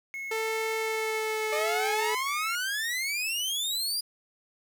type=tone; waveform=triangle; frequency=2181 Hz; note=C#7; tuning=29 cents flat; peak=-32 dBFS; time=0.14-2.55 s; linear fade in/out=0 ms
type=tone with pitch glide; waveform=sawtooth; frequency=444 to 430.1 Hz; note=A4 to A4; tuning=+16 to -39 cents; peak=-25 dBFS; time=0.31-2.15 s; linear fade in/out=5 ms; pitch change=-55 cents; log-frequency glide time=0.78-1.72 s
type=exponential sweep; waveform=sawtooth; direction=up; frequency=587.3 to 4917 Hz; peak=-25 dBFS; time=1.52-4.01 s; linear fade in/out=10 ms
effects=9-bit